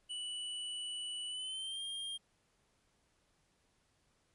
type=tone with pitch glide; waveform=square; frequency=2960 to 3209 Hz; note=F#7 to G7; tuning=0 to +40 cents; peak=-40 dBFS; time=0.09-2.18 s; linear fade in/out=20 ms; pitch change=+140 cents; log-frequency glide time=1.28-1.83 s; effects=pink hiss -75 dBFS RMS until 4.34 s + resampled to 24000 Hz